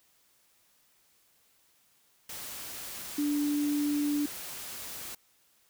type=tone in noise; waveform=sine; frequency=292.2 Hz; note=D4; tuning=9 cents flat; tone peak=-26 dBFS; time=3.18-4.26 s; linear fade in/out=5 ms; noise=white; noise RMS=-41 dBFS; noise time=2.29-5.15 s; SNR=+12 dB; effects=white hiss -67 dBFS RMS until 5.69 s